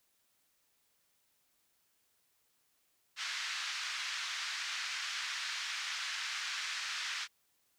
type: band-pass noise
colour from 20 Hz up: pink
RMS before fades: -39 dBFS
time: 3.16-7.28 s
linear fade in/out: 50 ms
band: 1400 to 6000 Hz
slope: 24 dB/octave
effects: white hiss -75 dBFS RMS until 7.78 s